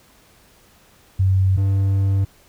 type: tone pair in turn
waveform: sine / triangle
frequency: 95 / 97.61 Hz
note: F#2 / G2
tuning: +46 / -7 cents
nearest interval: unison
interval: 47 cents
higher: second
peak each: -13 dBFS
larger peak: neither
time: 1.19-1.57 / 1.57-2.25 s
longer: second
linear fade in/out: 10 ms
effects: pink hiss -53 dBFS RMS until 2.48 s